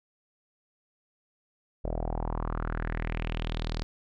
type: tone with low-pass filter sweep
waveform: sawtooth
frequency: 40.14 Hz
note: E1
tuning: 45 cents flat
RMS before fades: -32 dBFS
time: 1.84-3.83 s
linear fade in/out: 0 ms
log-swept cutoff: 590 to 4800 Hz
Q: 3.5
effects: none